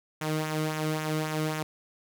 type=tone with flanger; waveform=sawtooth; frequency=155.3 Hz; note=D#3; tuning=3 cents flat; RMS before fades=-30 dBFS; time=0.21-1.63 s; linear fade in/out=5 ms; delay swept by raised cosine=0.21 to 1.21 ms; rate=3.7 Hz; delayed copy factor=-0.55; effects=none